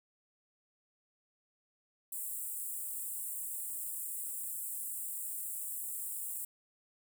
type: high-pass noise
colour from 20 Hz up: pink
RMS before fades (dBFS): -40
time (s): 2.12-6.45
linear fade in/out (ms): 5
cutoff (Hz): 7700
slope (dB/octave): 96
effects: none